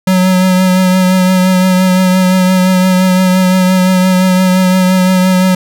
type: tone with vibrato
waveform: square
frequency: 185 Hz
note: F#3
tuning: in tune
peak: -7 dBFS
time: 0.07-5.55 s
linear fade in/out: 5 ms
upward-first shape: triangle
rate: 5.8 Hz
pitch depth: 27 cents each way
effects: none